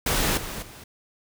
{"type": "noise with level steps", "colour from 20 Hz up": "pink", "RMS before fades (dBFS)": [-23, -34, -44], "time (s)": [0.06, 0.84], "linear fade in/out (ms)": 5, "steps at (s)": [0.37, 0.62], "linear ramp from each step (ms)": 5, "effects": []}